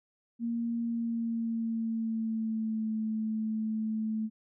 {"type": "tone with pitch glide", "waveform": "sine", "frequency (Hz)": [233.1, 218.7], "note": ["A#3", "A3"], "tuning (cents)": [0, -10], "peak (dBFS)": -29, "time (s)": [0.39, 4.3], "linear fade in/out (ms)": 50, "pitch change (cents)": -110, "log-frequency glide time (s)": [0.82, 2.92], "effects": []}